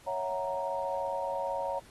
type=chord; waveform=sine; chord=F# dominant seventh; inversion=second; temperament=equal; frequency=554.4 / 659.3 / 740 / 932.3 Hz; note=C#5 / E5 / F#5 / A#5; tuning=0 / 0 / 0 / 0 cents; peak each=-34 / -39 / -39 / -34 dBFS; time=0.06-1.8 s; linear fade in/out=20 ms; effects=pink hiss -57 dBFS RMS until 1.9 s + AAC 32 kbps